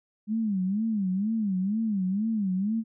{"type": "tone with vibrato", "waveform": "sine", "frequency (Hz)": 203.9, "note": "G#3", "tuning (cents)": -32, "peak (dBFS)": -24, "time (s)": [0.27, 2.84], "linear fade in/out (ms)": 50, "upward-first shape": "sine", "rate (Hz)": 2.1, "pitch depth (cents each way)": 180, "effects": []}